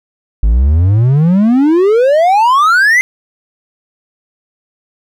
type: exponential sweep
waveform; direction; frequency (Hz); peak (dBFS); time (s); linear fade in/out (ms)
triangle; up; 50.1 to 2093; -4; 0.43-3.01; 0
effects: none

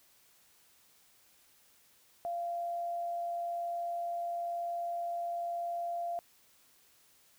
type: tone with amplitude modulation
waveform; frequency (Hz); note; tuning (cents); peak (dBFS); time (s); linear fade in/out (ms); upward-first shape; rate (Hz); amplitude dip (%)
sine; 690; F5; -21; -32; 2.25-6.19; 0; sine; 101; 25
effects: white hiss -65 dBFS RMS until 7.38 s

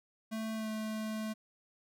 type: tone with pitch glide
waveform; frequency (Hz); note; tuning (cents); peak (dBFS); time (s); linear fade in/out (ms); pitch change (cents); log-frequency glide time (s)
square; 220.8 to 217.4; A3 to A3; +6 to -21; -36; 0.31-1.34; 20; -27; 0.55-0.69
effects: none

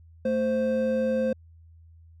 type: tone pair together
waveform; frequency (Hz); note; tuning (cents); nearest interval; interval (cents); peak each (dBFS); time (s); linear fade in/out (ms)
triangle; 221.9 / 521.3; A3 / C5; +15 / -6; octave + minor third; 1479; -25 / -22; 0.25-1.33; 5
effects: added 82 Hz sine -49 dBFS peak until 2.2 s

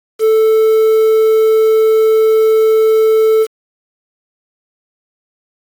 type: tone with quantisation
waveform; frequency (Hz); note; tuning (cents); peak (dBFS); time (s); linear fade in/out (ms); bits
triangle; 440; A4; 0; -5; 0.19-3.47; 50; 5
effects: AAC 64 kbps

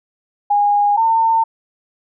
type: tone pair in turn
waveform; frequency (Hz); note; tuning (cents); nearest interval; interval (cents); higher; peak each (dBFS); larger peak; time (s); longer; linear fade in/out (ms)
sine; 820 / 903.7; G#5 / A5; -22 / +46; major second; 168; second; -11; neither; 0.5-0.97 / 0.97-1.44; neither; 10
effects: none

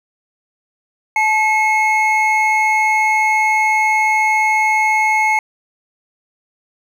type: tone pair together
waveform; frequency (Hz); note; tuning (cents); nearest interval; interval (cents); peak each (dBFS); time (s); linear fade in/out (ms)
triangle; 865.8 / 2169; A5 / C#7; -28 / -38; octave + major third; 1590; -13; 1.16-5.39; 2
effects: none

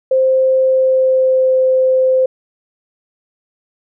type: tone with pitch glide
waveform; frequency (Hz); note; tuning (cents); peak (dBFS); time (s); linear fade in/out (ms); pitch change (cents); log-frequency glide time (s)
sine; 523.3 to 518.8; C5 to C5; 0 to -15; -9; 0.11-2.26; 5; -15; 0.61-1.57
effects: none

